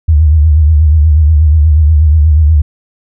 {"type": "tone with vibrato", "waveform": "sine", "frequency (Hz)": 76.8, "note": "D#2", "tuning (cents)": -22, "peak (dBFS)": -3, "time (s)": [0.08, 2.62], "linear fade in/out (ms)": 10, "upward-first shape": "triangle", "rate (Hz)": 8.3, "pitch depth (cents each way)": 120, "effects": []}